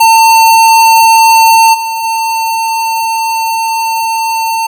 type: tone with level steps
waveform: square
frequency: 901 Hz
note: A5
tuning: 41 cents sharp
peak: -3 / -14 / -11 dBFS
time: 0-4.67 s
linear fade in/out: 10 ms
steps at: 1.73 / 2.03 s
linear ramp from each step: 20 ms
effects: none